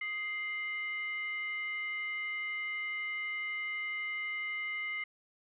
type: tone with frequency modulation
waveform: sine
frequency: 2096 Hz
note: C7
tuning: 2 cents sharp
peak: -34 dBFS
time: 0.01-5.04 s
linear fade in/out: 5 ms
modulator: 850 Hz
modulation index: 0.4
effects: none